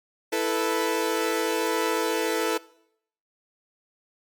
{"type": "chord", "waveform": "sawtooth", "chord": "E suspended fourth", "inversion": "none", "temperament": "equal", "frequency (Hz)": [329.6, 440, 493.9], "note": ["E4", "A4", "B4"], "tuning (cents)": [0, 0, 0], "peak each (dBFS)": [-25, -22, -24], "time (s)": [0.32, 2.58], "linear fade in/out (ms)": 10, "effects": ["noise-tail reverb RT60 0.7 s tail -21 dB re dry", "MP3 96 kbps"]}